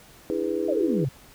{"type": "chord", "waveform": "sine", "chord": "E dominant seventh", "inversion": "third", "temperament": "just", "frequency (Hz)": [296.7, 329.6, 412, 494.4], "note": ["D4", "E4", "G#4", "B4"], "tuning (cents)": [18, 0, -14, 2], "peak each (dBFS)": [-33, -28, -28, -30], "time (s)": [0.3, 1.05], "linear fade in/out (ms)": 0}
{"type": "exponential sweep", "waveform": "sine", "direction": "down", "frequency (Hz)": [659.3, 120], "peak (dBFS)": -23, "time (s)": [0.68, 1.09], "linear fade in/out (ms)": 10}
{"effects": ["pink hiss -51 dBFS RMS until 1.34 s"]}